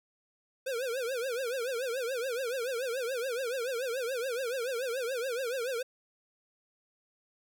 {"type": "tone with vibrato", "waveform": "square", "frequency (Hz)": 497.7, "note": "B4", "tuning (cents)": 13, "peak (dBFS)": -32, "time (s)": [0.66, 5.83], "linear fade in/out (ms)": 10, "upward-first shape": "triangle", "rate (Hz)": 7, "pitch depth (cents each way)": 190, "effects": []}